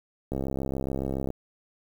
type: click train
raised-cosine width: 2 ms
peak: -17 dBFS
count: 67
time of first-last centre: 0.32-1.304 s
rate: 67.1 Hz
effects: 8-bit